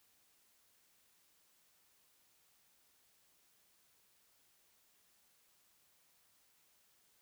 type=silence; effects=white hiss -72 dBFS RMS until 7.21 s